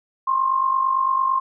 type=tone with amplitude modulation; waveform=sine; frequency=1061 Hz; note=C6; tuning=24 cents sharp; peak=-14 dBFS; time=0.27-1.4 s; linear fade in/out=10 ms; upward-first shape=sine; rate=48.9 Hz; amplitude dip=65%; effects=none